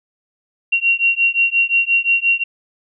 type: beating tone pair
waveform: sine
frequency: 2747 / 2752.7 Hz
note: F7 / F7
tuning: -29 / -26 cents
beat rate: 5.7 Hz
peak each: -16 dBFS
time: 0.72-2.44 s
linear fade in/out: 10 ms
effects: none